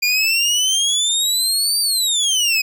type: exponential two-way sweep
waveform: 25% pulse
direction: up then down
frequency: 2395 to 4699 to 2497 Hz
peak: -11 dBFS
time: 0.02-2.62 s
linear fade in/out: 10 ms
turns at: 1.8 s
effects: none